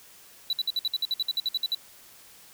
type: tone bursts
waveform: triangle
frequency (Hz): 3950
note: B7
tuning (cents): 0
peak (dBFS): -22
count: 15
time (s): 0.5-1.748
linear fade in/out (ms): 2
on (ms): 30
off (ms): 57
effects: white hiss -52 dBFS RMS until 2.53 s